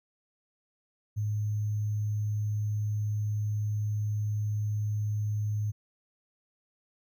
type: tone with sample-and-hold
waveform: sine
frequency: 105.5 Hz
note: G#2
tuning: 28 cents sharp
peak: -27 dBFS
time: 1.16-5.72 s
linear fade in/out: 20 ms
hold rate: 6300 Hz
effects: none